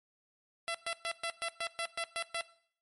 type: tone bursts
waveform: 10% pulse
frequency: 672 Hz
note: E5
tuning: 33 cents sharp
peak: -25 dBFS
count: 10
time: 0.68-2.41 s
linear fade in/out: 0 ms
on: 65 ms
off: 120 ms
effects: noise-tail reverb RT60 0.6 s tail -19 dB re dry + MP3 48 kbps